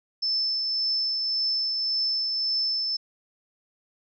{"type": "tone with tremolo", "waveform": "sine", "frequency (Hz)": 5274, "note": "E8", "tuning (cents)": 0, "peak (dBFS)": -22, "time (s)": [0.22, 2.97], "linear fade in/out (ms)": 10, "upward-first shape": "triangle", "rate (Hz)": 1.8, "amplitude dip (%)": 30, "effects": []}